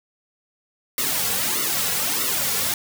white noise with flanger, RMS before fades -23 dBFS, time 0.98-2.74 s, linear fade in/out 2 ms, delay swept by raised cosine 1.2 to 3.3 ms, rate 1.6 Hz, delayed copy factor -0.95, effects none

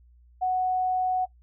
sine tone, 740 Hz, F#5, in tune, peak -22 dBFS, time 0.41-1.26 s, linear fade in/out 20 ms, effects noise-tail reverb RT60 0.1 s tail -18 dB re dry + added 60 Hz sine -53 dBFS peak until 1.42 s

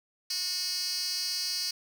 10% pulse tone with high-pass filter, 364.2 Hz, F#4, 27 cents flat, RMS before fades -32 dBFS, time 0.3-1.71 s, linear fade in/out 5 ms, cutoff 4400 Hz, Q 5.5, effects none

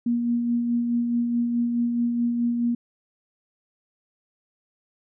sine tone with tremolo, 237.6 Hz, A#3, 33 cents sharp, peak -19 dBFS, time 0.06-2.75 s, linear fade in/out 5 ms, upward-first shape sine, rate 4.7 Hz, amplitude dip 35%, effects none

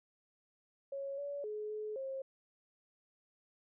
sine tone with pitch steps, 552 / 570 / 424.3 / 427.3 / 535 Hz, C#5 / C#5 / G#4 / G#4 / C5, -7 / +48 / +37 / +49 / +38 cents, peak -38 dBFS, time 0.92-2.22 s, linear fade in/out 5 ms, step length 260 ms, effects none

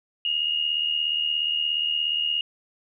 sine tone pair together, 2794 / 2871 Hz, F7 / F7, 0 / +47 cents, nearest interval unison, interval 47 cents, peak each -29 / -23 dBFS, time 0.25-2.41 s, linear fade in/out 2 ms, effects none

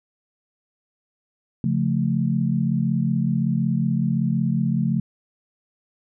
sine chord, Db augmented, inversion none, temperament equal, 138.59 / 174.61 / 220 Hz, Db3 / F3 / A3, 0 / 0 / 0 cents, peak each -23 dBFS, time 1.64-5 s, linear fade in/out 2 ms, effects none

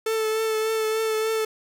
45% pulse tone with vibrato, 440 Hz, A4, in tune, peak -22 dBFS, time 0.06-1.45 s, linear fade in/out 5 ms, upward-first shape triangle, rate 3.4 Hz, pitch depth 24 cents each way, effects none

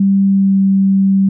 sine tone with pitch glide, 196 to 194.2 Hz, G3 to G3, 0 to -16 cents, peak -8 dBFS, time 0-1.29 s, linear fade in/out 5 ms, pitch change -16 cents, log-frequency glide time 0.25-0.58 s, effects none

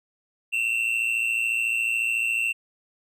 triangle tone pair together, 2624 / 2738 Hz, E7 / F7, -9 / -35 cents, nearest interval minor second, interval 74 cents, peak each -26 / -22 dBFS, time 0.52-2.53 s, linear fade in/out 20 ms, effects none

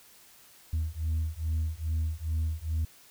sine beating tone pair, 78.4 / 80.8 Hz, D#2 / E2, +14 / -34 cents, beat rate 2.4 Hz, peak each -29 dBFS, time 0.73-2.85 s, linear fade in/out 5 ms, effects tanh soft clip ceiling -24 dBFS + white hiss -56 dBFS RMS until 3.1 s

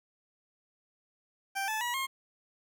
20% pulse tone with pitch steps, 784 / 869.9 / 965.2 / 1071 Hz, G5 / A5 / B5 / C6, 0 / -20 / -40 / +40 cents, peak -26 dBFS, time 1.55-2.07 s, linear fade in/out 20 ms, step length 130 ms, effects 10-bit

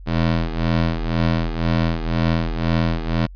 20% pulse ring-modulated tone, 82.41 Hz, E2, in tune, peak -10 dBFS, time 0.06-3.27 s, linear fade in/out 20 ms, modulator 42.2 Hz, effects added 45 Hz sine -35 dBFS peak until 3.35 s + resampled to 11025 Hz

